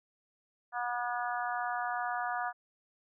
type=harmonic tone; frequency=242.4 Hz; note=B3; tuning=32 cents flat; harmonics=3 / 4 / 5 / 6 / 7; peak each=-35 / -39 / -39 / -39 / -42 dBFS; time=0.72-2.53 s; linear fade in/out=50 ms; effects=none